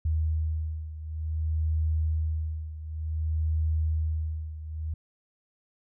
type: beating tone pair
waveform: sine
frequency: 78.6 / 79.15 Hz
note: D#2 / D#2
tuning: +18 / +30 cents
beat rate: 0.55 Hz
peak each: -27 / -31 dBFS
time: 0.05-4.94 s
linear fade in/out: 5 ms
effects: none